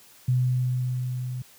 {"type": "tone with level ramp", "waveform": "sine", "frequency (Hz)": 126.1, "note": "B2", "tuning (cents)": 36, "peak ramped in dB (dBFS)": [-18, -29], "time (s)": [0.28, 1.42], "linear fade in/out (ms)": 5, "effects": ["white hiss -53 dBFS RMS until 1.58 s", "high-pass 60 Hz 12 dB/octave"]}